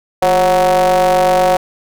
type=ring-modulated tone; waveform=square; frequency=95 Hz; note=F#2; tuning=46 cents sharp; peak=-7 dBFS; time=0.22-1.57 s; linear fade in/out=5 ms; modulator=641 Hz; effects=none